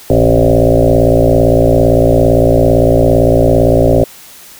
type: tone with frequency modulation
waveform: sine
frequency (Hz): 329.6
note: E4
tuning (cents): 0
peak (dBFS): -5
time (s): 0.1-4.04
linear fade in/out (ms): 2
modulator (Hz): 57.7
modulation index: 5.3
effects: white hiss -36 dBFS RMS until 4.59 s